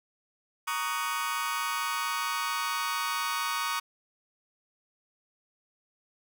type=chord; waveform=sawtooth; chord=D# minor seventh; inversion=second; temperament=just; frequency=933.4 / 1120.1 / 1244.5 / 1493.4 Hz; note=A#5 / C#6 / D#6 / F#6; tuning=+2 / +18 / 0 / +16 cents; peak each=-32 / -29 / -30 / -34 dBFS; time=0.67-3.8 s; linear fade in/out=10 ms; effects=none